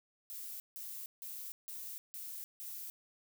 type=noise bursts; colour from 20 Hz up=violet; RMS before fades=-45 dBFS; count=6; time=0.3-2.9 s; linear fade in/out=0 ms; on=300 ms; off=160 ms; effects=none